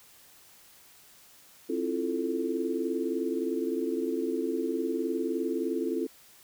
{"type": "chord", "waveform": "sine", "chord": "F major seventh", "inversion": "second", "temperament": "equal with one note detuned", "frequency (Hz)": [266, 329.6, 349.2, 440], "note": ["C4", "E4", "F4", "A4"], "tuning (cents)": [29, 0, 0, 0], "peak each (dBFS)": -33, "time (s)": [1.69, 6.07], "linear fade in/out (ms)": 10, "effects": ["white hiss -56 dBFS RMS until 6.43 s"]}